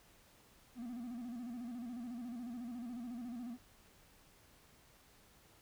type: tone with vibrato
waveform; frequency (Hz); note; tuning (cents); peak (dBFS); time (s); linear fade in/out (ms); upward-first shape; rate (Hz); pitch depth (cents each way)
triangle; 240.4; B3; -46; -40; 0.75-3.58; 50; square; 14; 74
effects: pink hiss -65 dBFS RMS until 5.61 s